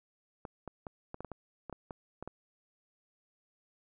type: clicks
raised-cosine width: 1 ms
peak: -27 dBFS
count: 12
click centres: 0.452 / 0.677 / 0.868 / 1.144 / 1.206 / 1.247 / 1.317 / 1.697 / 1.727 / 1.908 / 2.226 / 2.276 s
effects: none